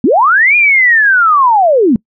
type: linear two-way sweep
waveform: sine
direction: up then down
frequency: 199.4 to 2455 to 200.9 Hz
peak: -5 dBFS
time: 0.04-1.96 s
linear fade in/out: 2 ms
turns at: 0.56 s
effects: noise-tail reverb RT60 0.1 s tail -26 dB re dry